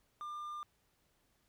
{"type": "tone", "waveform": "triangle", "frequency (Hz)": 1199, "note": "D6", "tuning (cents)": 36, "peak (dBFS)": -39, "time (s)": [0.21, 0.63], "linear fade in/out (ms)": 0, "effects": ["pink hiss -75 dBFS RMS until 1.48 s"]}